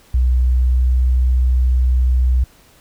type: tone with pitch glide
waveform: sine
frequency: 62.4 to 62.87 Hz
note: B1 to B1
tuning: +19 to +32 cents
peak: -11 dBFS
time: 0.14-2.44 s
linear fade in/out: 5 ms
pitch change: +13 cents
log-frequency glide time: 0.31-0.96 s
effects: pink hiss -50 dBFS RMS until 2.8 s